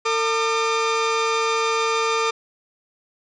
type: tone pair together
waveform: sawtooth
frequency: 452.5 / 1204.5 Hz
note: A4 / D6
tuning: +48 / +43 cents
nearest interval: octave + perfect fourth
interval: 1695 cents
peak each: -18 dBFS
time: 0.05-2.31 s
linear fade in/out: 10 ms
effects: resampled to 16000 Hz + 9-bit